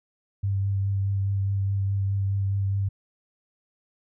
sine tone with vibrato, 98.4 Hz, G2, 7 cents sharp, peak -22 dBFS, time 0.43-2.89 s, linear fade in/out 10 ms, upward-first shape sine, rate 4.8 Hz, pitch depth 15 cents each way, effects none

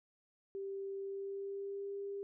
sine tone with pitch glide, 392 to 399.1 Hz, G4 to G4, 0 to +31 cents, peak -39 dBFS, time 0.55-2.23 s, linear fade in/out 0 ms, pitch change +31 cents, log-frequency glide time 0.98-1.94 s, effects none

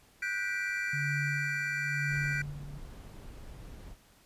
triangle chord, G major seventh, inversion third, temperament just, 1470 / 1568 / 1960 / 2352 Hz, F#6 / G6 / B6 / D7, -12 / 0 / -14 / +2 cents, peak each -35 dBFS, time 0.22-2.42 s, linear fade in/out 5 ms
sine tone with tremolo, 144 Hz, D3, 34 cents flat, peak -31 dBFS, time 0.93-2.78 s, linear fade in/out 5 ms, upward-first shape sine, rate 1 Hz, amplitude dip 75%
brown noise, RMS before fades -46 dBFS, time 2.08-3.96 s, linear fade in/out 50 ms
effects pink hiss -62 dBFS RMS until 4.25 s + resampled to 32000 Hz

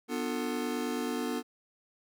square chord, B half-diminished seventh, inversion none, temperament just, 246.9 / 296.3 / 355.6 / 444.5 Hz, B3 / D4 / F4 / A4, 0 / +15 / +31 / +18 cents, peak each -35 / -38 / -40 / -38 dBFS, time 0.08-1.43 s, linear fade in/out 50 ms, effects none

